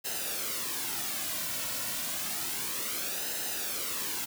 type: noise with flanger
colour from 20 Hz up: white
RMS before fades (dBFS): -34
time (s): 0.04-4.26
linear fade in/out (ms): 20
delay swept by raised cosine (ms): 0.87 to 2.47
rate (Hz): 0.3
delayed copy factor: -0.6
effects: none

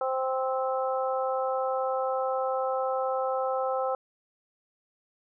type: harmonic tone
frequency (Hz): 261.6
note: C4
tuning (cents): 0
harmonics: 2 / 3 / 4 / 5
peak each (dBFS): -28 / -31 / -37 / -34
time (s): 0.01-3.95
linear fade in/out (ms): 2
effects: none

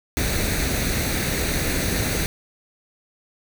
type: noise with comb filter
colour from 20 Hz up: pink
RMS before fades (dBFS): -23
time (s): 0.17-2.26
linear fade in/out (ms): 0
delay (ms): 0.48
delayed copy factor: +0.55
effects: none

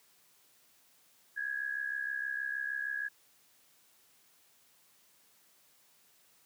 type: tone with amplitude modulation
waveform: sine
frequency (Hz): 1661.2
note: G#6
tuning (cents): 0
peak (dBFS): -30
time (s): 1.36-3.09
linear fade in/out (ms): 20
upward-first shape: sine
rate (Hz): 66.4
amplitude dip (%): 75
effects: white hiss -66 dBFS RMS until 6.45 s + high-pass 100 Hz 12 dB/octave

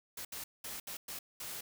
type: noise bursts at uneven times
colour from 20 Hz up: white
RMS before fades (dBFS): -43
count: 6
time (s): 0.17-0.25 / 0.32-0.44 / 0.64-0.8 / 0.87-0.97 / 1.08-1.19 / 1.4-1.61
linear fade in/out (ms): 5
effects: none

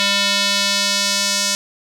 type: tone with band-pass filter sweep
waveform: square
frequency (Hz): 200.1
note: G3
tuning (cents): +36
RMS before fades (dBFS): -18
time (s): 0-1.55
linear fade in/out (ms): 0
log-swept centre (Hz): 3700 to 5800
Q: 1.7
effects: none

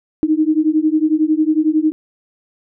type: beating tone pair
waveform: sine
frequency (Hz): 305.7 / 316.7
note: D#4 / D#4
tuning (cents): -30 / +31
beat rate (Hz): 11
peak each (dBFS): -15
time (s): 0.23-1.92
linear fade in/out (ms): 0
effects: none

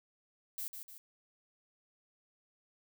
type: noise with echo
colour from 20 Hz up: violet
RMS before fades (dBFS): -40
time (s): 0.58-0.68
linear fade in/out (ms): 0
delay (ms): 150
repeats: 2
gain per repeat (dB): -6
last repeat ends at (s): 0.98
effects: none

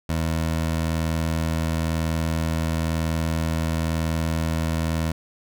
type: tone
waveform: 20% pulse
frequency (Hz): 81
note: E2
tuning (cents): -30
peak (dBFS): -17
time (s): 0.09-5.12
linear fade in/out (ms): 5
effects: none

